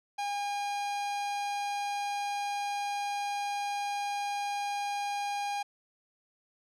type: tone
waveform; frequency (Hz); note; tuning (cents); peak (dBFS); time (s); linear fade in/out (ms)
45% pulse; 812; G#5; -39; -31; 0.18-5.63; 10
effects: low-pass 8000 Hz 12 dB/octave